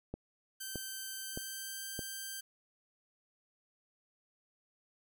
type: click train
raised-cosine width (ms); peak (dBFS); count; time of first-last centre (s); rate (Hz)
2; -26; 4; 0.14-1.992; 1.62
type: tone with pitch glide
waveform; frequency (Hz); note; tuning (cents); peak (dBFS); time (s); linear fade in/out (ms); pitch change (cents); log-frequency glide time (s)
5% pulse; 1552 to 1570; G6 to G6; -18 to +2; -30; 0.6-2.41; 10; +20; 1.19-1.85
effects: none